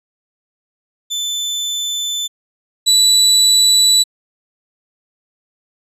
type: tone pair in turn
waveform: 30% pulse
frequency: 3520 / 3951 Hz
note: A7 / B7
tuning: 0 / 0 cents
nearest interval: major second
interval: 200 cents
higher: second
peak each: -16 / -6 dBFS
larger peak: second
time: 1.1-2.28 / 2.86-4.04 s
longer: neither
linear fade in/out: 20 ms
effects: resampled to 32000 Hz